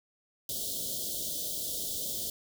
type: band-stop noise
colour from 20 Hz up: white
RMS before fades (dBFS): -35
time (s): 0.49-2.3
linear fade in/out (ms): 2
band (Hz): 670 to 3100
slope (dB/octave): 96
effects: none